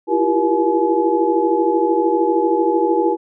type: tone cluster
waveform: sine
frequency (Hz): 330 / 343 / 390.1 / 477.2 / 851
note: E4 / F4 / G4 / A#4 / G#5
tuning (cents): +2 / -31 / -8 / +41 / +42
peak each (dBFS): -20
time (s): 0.07-3.17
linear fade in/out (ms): 50
effects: none